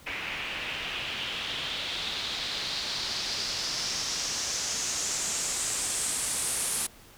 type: noise with low-pass filter sweep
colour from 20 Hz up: white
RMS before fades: -32 dBFS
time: 0.06-6.87 s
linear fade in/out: 10 ms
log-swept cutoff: 2400 to 10000 Hz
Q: 3.2
effects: pink hiss -53 dBFS RMS until 7.17 s